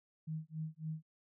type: tone with tremolo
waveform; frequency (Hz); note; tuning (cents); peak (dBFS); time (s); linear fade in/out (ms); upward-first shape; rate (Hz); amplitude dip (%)
sine; 157.6; D#3; +23; -36; 0.27-1.03; 10; sine; 3.6; 100
effects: none

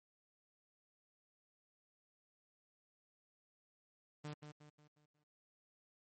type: tone with echo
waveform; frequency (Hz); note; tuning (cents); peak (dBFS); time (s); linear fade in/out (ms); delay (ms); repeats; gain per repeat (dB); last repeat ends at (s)
sawtooth; 149.5; D3; +31; -40; 4.24-4.34; 10; 180; 5; -7; 5.24
effects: MP3 32 kbps

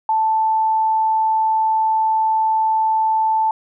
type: tone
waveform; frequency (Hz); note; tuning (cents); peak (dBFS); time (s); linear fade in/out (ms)
sine; 880; A5; 0; -14; 0.09-3.51; 2
effects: none

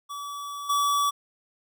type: tone with level steps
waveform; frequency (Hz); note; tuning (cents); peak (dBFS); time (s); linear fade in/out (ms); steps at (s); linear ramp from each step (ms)
square; 1146; D6; -43; -34 / -22; 0.09-1.11; 20; 0.69; 10
effects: none

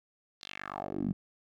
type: tone with band-pass filter sweep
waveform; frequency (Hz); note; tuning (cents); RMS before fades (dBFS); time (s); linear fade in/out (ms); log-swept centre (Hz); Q
10% pulse; 48.81; G1; -7; -37; 0.41-1.13; 10; 4500 to 170; 3.5
effects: none

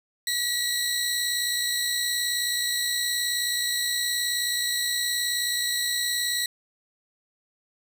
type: tone cluster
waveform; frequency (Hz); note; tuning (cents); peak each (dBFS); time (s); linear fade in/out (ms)
25% pulse; 1935 / 3929 / 4191; B6 / B7 / C8; -36 / -10 / +2; -25; 0.27-6.46; 2
effects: none

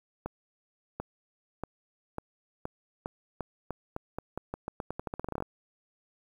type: accelerating click train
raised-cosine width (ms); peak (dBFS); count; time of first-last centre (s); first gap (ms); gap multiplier
1; -20; 26; 0.26-5.424; 740; 0.86
effects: 9-bit

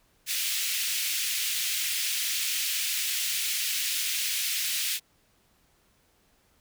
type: high-pass noise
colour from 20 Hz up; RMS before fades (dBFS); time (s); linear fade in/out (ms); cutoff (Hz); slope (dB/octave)
pink; -29; 0.26-5; 50; 2300; 24
effects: pink hiss -66 dBFS RMS until 6.6 s

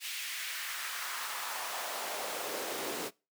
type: noise with high-pass filter sweep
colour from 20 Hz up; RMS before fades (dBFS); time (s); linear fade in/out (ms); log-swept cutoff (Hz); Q
pink; -38; 0-3.11; 50; 2700 to 310; 1.7
effects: noise-tail reverb RT60 0.3 s tail -24 dB re dry

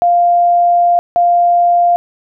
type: tone pair in turn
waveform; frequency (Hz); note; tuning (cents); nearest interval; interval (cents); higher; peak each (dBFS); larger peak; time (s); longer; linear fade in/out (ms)
sine; 698 / 698; F5 / F5; -1 / -1; unison; 0; neither; -7; neither; 0.02-0.99 / 1.16-1.96; first; 0
effects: none

